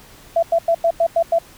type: tone bursts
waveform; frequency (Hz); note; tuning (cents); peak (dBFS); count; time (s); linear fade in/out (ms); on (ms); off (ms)
sine; 670; E5; +28; -12; 7; 0.36-1.387; 5; 67; 93
effects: pink hiss -45 dBFS RMS until 1.57 s